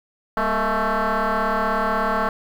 sine tone with frequency modulation, 238.2 Hz, A#3, 38 cents sharp, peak -16 dBFS, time 0.37-2.29 s, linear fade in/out 2 ms, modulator 220 Hz, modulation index 6.1, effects tanh soft clip ceiling -17 dBFS + 8-bit

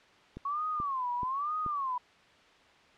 click train, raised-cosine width 3 ms, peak -28 dBFS, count 4, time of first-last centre 0.37-1.663 s, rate 2.32 Hz
sine tone with vibrato, 1100 Hz, C#6, 14 cents flat, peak -30 dBFS, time 0.45-1.98 s, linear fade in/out 5 ms, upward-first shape sine, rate 1.1 Hz, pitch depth 220 cents each way
effects white hiss -59 dBFS RMS until 2.97 s + low-pass 3000 Hz 12 dB/octave

